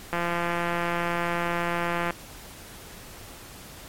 click train, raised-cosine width 0.5 ms, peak -12 dBFS, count 341, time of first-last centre 0.13-2.107 s, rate 172 Hz, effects pink hiss -44 dBFS RMS until 3.88 s + MP3 64 kbps

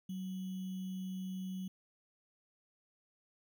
sine tone with sample-and-hold, 187.2 Hz, F#3, 20 cents sharp, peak -38 dBFS, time 0.09-1.68 s, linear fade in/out 5 ms, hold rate 3150 Hz, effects none

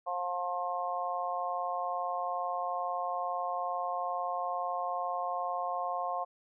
harmonic tone, 177.7 Hz, F3, 30 cents sharp, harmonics 3 / 4 / 5 / 6, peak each -40 / -34 / -40 / -36 dBFS, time 0.06-6.25 s, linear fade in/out 20 ms, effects none

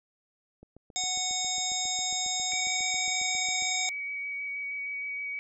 click train, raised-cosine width 2 ms, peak -36 dBFS, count 23, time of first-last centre 0.63-3.623 s, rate 7.35 Hz
harmonic tone, 740 Hz, F#5, in tune, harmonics 1 / 3 / 5 / 7 / 9 / 10, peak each -37 / -39 / -33 / -38 / -35 / -33 dBFS, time 0.96-3.89 s, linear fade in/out 0 ms
sine tone with vibrato, 2263 Hz, C#7, 35 cents sharp, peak -32 dBFS, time 2.52-5.39 s, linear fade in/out 0 ms, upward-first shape square, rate 6.4 Hz, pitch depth 9 cents each way
effects none

